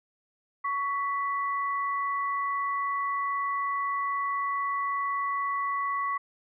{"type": "tone pair together", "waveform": "sine", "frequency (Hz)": [1119.4, 1975.5], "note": ["C#6", "B6"], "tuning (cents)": [17, 0], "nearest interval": "minor seventh", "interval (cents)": 983, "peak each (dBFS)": [-27, -35], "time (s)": [0.64, 6.18], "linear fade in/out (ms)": 10, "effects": []}